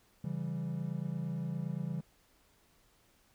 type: chord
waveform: triangle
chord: C# diminished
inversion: none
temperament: equal with one note detuned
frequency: 138.59 / 166.63 / 196 Hz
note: C#3 / E3 / G3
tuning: 0 / +19 / 0 cents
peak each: -37 / -35 / -39 dBFS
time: 0.24-2.01 s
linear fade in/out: 5 ms
effects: pink hiss -68 dBFS RMS until 3.34 s